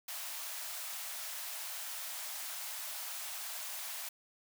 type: high-pass noise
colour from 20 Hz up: white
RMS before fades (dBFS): -42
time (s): 0.08-4.09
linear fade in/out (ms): 5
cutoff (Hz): 590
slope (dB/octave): 96
effects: none